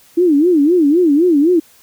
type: tone with vibrato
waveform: sine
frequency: 320 Hz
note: D#4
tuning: 49 cents sharp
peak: -8 dBFS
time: 0.17-1.6 s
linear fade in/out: 10 ms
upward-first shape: sine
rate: 3.9 Hz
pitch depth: 230 cents each way
effects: white hiss -48 dBFS RMS until 1.82 s